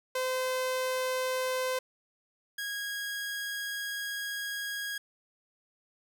sawtooth tone pair in turn, 514 / 1644.1 Hz, C5 / G#6, -31 / -18 cents, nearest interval octave + minor sixth, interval 2013 cents, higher second, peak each -25 / -30 dBFS, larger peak first, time 0.15-1.79 / 2.58-4.98 s, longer second, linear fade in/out 5 ms, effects none

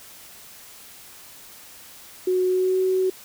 sine tone with pitch glide, 367.8 to 374.4 Hz, F#4 to F#4, -10 to +20 cents, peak -18 dBFS, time 2.27-3.1 s, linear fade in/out 5 ms, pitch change +30 cents, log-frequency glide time 2.48-2.77 s, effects white hiss -45 dBFS RMS until 3.24 s

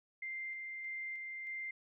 sine tone with tremolo, 2093 Hz, C7, in tune, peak -39 dBFS, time 0.22-1.71 s, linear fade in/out 5 ms, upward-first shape square, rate 1.6 Hz, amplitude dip 25%, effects none

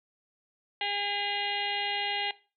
harmonic tone, 406.2 Hz, G#4, 38 cents flat, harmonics 1 / 2 / 4 / 5 / 6 / 7 / 8 / 9 / 10, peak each -44 / -33 / -42 / -35 / -40 / -35 / -37 / -43 / -42 dBFS, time 0.81-2.31 s, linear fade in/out 2 ms, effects noise-tail reverb RT60 0.3 s tail -17 dB re dry

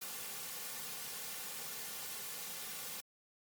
white noise with comb filter, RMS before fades -44 dBFS, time 0.01-3.01 s, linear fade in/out 10 ms, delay 3.1 ms, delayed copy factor -0.6, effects high-pass 150 Hz 12 dB/octave + Opus 48 kbps

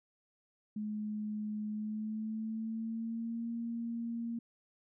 sine tone with pitch glide, 212 to 232.5 Hz, G#3 to A#3, +36 to -4 cents, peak -35 dBFS, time 0.76-4.39 s, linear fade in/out 5 ms, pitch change +160 cents, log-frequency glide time 1.69-3.5 s, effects none

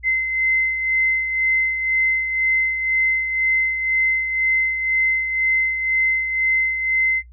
sine beating tone pair, 2063 / 2065 Hz, C7 / C7, -25 / -23 cents, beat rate 2 Hz, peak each -17 / -26 dBFS, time 0.03-7.23 s, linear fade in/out 50 ms, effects noise-tail reverb RT60 0.1 s tail -17 dB re dry + added 60 Hz sine -41 dBFS peak until 7.32 s

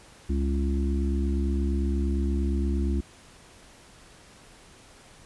harmonic tone, 68.6 Hz, C#2, 17 cents flat, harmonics 1 / 3 / 4 / 5, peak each -24 / -31 / -34 / -34 dBFS, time 0.29-3.01 s, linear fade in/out 10 ms, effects pink hiss -52 dBFS RMS until 5.25 s + resampled to 24000 Hz

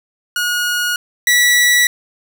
sawtooth tone pair in turn, 1445 / 1948.4 Hz, F#6 / B6, -41 / -24 cents, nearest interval perfect fourth, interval 517 cents, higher second, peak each -12 / -6 dBFS, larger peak second, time 0.36-0.96 / 1.27-1.87 s, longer neither, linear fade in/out 2 ms, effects none

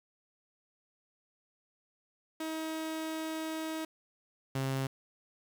sawtooth tone pair in turn, 318 / 134.08 Hz, D#4 / C3, +38 / +43 cents, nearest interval octave + minor third, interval 1495 cents, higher first, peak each -31 / -27 dBFS, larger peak second, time 2.4-3.85 / 4.55-4.87 s, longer first, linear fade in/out 5 ms, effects 9-bit

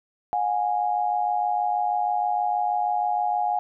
sine tone pair together, 721 / 827.3 Hz, F#5 / G#5, -45 / -7 cents, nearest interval major second, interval 238 cents, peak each -24 dBFS, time 0.33-3.59 s, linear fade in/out 0 ms, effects none

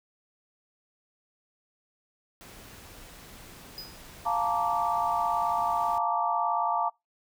pink noise, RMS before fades -48 dBFS, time 2.41-5.98 s, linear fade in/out 0 ms
square tone with exponential decay, 4978 Hz, D#8, in tune, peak -35 dBFS, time 3.78-4.07 s, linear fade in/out 1 ms, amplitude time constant 61 ms
sine chord, Bb major seventh, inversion second, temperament just, 699.2 / 874.1 / 932.3 / 1165.4 Hz, F5 / A5 / Bb5 / D6, +2 / -12 / 0 / -14 cents, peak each -30 dBFS, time 4.25-6.9 s, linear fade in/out 20 ms
effects noise-tail reverb RT60 0.2 s tail -25 dB re dry

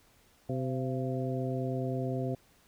harmonic tone with a mistuned harmonic, 129.2 Hz, C3, 21 cents flat, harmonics 1 / 2 / 3 / 4 / 5, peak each -33 / -36 / -38 / -39 / -40 dBFS, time 0.49-2.35 s, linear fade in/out 5 ms, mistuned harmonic 5, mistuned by +78 cents, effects pink hiss -64 dBFS RMS until 2.67 s

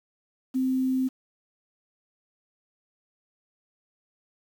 sine tone with quantisation, 260 Hz, C4, 11 cents flat, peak -22 dBFS, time 0.54-1.09 s, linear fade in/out 20 ms, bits 8, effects none

